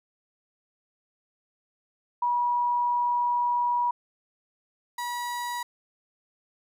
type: tone pair in turn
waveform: sine / 35% pulse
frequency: 967 / 967 Hz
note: B5 / B5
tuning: -37 / -37 cents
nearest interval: unison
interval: 0 cents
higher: neither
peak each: -22 / -28 dBFS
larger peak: first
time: 2.22-3.91 / 4.98-5.63 s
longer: first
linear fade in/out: 5 ms
effects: none